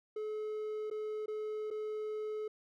triangle tone with dropouts, 428.6 Hz, A4, 45 cents flat, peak -34 dBFS, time 0.16-2.48 s, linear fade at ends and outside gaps 5 ms, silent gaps 0.901-0.911 / 1.26-1.28 / 1.704-1.71 s, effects none

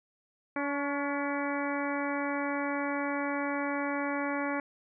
harmonic tone with a mistuned harmonic, 284.8 Hz, C#4, 47 cents sharp, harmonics 1 / 2 / 3 / 4 / 5 / 6 / 7 / 8, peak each -33 / -36 / -38 / -39 / -40 / -41 / -41 / -42 dBFS, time 0.56-4.6 s, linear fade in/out 2 ms, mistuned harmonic 4, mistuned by -31 cents, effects none

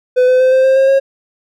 triangle tone with pitch steps, 503 / 509.4 / 515.9 / 522.5 / 529.2 / 536 / 542.9 Hz, B4 / C5 / C5 / C5 / C5 / C5 / C#5, +32 / -46 / -24 / -2 / +20 / +42 / -36 cents, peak -5 dBFS, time 0.16-1 s, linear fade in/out 20 ms, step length 120 ms, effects none

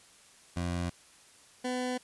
20% pulse tone pair in turn, 87.5 / 251.2 Hz, F2 / B3, +4 / +30 cents, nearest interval octave + tritone, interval 1826 cents, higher second, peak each -26 dBFS, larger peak neither, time 0.56-0.9 / 1.64-1.98 s, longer neither, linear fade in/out 10 ms, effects white hiss -58 dBFS RMS until 2.03 s + resampled to 24000 Hz

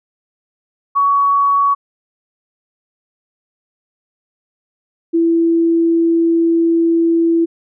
sine tone pair in turn, 1124 / 333 Hz, C#6 / E4, +24 / +18 cents, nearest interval octave + major sixth, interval 2106 cents, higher first, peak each -10 dBFS, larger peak neither, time 0.95-1.75 / 5.13-7.46 s, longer second, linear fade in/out 20 ms, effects none

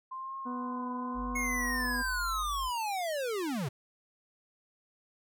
sine tone with vibrato, 1042 Hz, C6, 7 cents flat, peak -37 dBFS, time 0.11-2.43 s, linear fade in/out 10 ms, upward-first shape triangle, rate 0.93 Hz, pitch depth 57 cents each way
harmonic tone, 247.1 Hz, B3, 1 cent sharp, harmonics 1 / 2 / 3 / 4 / 5 / 6, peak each -36 / -46 / -49 / -48 / -56 / -56 dBFS, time 0.45-2.03 s, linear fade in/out 20 ms
sine tone, 49.17 Hz, G1, 6 cents sharp, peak -38 dBFS, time 1.14-2.71 s, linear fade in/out 50 ms
square linear sweep, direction down, 2186 to 115.8 Hz, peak -32 dBFS, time 1.35-3.69 s, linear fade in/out 10 ms
effects none

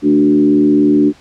sine tone with frequency modulation, 293.7 Hz, D4, in tune, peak -7 dBFS, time 0.02-1.13 s, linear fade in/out 50 ms, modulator 76.5 Hz, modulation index 0.83, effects pink hiss -45 dBFS RMS until 1.2 s + low-pass 6000 Hz 12 dB/octave

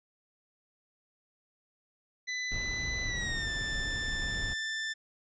sawtooth tone with pitch glide, 2000 to 1771.5 Hz, B6 to A6, +21 to +11 cents, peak -29 dBFS, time 2.27-4.94 s, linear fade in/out 20 ms, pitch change -210 cents, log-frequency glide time 3.05-3.5 s
brown noise, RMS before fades -38 dBFS, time 2.51-4.54 s, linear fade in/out 10 ms
effects resampled to 16000 Hz

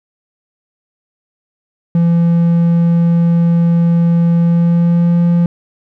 triangle tone with pitch glide, 169.5 to 171.97 Hz, E3 to F3, +49 to -26 cents, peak -6 dBFS, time 1.95-5.46 s, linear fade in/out 2 ms, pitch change +25 cents, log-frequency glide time 4.38-5.21 s, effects none

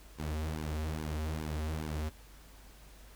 sawtooth tone with flanger, 77.5 Hz, D#2, 6 cents flat, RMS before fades -36 dBFS, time 0.18-2.1 s, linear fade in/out 20 ms, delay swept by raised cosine 1.5 to 6.4 ms, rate 2.4 Hz, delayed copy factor -0.85, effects added 50 Hz sine -53 dBFS peak until 3.15 s + pink hiss -58 dBFS RMS until 3.15 s

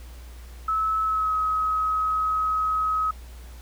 sine tone with pitch glide, 1299 to 1273 Hz, E6 to D#6, -26 to +39 cents, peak -21 dBFS, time 0.68-3.11 s, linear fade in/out 5 ms, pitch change -35 cents, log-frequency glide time 1.03-1.34 s, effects added 60 Hz sine -39 dBFS peak until 3.61 s + pink hiss -51 dBFS RMS until 3.61 s

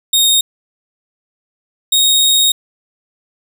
sawtooth tone pair in turn, 3712 / 3742 Hz, A#7 / A#7, -8 / +6 cents, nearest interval unison, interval 14 cents, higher second, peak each -6 dBFS, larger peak neither, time 0.13-0.41 / 1.92-2.52 s, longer second, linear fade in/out 5 ms, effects none

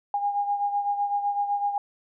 sine beating tone pair, 812 / 819.9 Hz, G#5 / G#5, -39 / -22 cents, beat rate 7.9 Hz, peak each -24 / -31 dBFS, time 0.14-1.78 s, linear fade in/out 2 ms, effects none

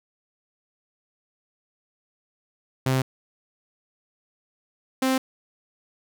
sawtooth tone pair in turn, 131 / 262 Hz, C3 / C4, +2 / +2 cents, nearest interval octave, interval 1200 cents, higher second, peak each -16 dBFS, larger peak neither, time 2.86-3.02 / 5.02-5.18 s, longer neither, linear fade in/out 5 ms, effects none

